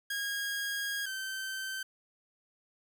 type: tone pair in turn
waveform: sawtooth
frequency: 1635 / 1547.1 Hz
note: G#6 / G6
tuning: -28 / -23 cents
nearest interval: minor second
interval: 95 cents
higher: first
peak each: -29 / -32 dBFS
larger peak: first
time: 0.1-1.06 / 1.06-1.83 s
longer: first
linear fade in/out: 5 ms
effects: none